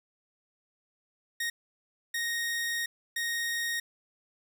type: tone bursts at uneven times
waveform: sawtooth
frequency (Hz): 1864.7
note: A#6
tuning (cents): 0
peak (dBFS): -26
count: 3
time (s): 1.4-1.5 / 2.14-2.86 / 3.16-3.8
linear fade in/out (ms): 5
effects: none